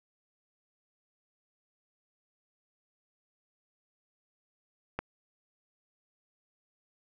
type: click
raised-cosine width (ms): 0.5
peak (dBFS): -17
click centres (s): 4.99
effects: none